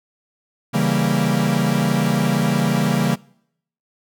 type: chord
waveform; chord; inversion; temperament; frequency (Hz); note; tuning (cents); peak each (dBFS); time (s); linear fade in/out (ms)
45% pulse; C# diminished seventh; none; equal; 138.59 / 164.81 / 196 / 233.1; C#3 / E3 / G3 / Bb3; 0 / 0 / 0 / 0; -22; 0.73-3.16; 20
effects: noise-tail reverb RT60 0.7 s tail -24 dB re dry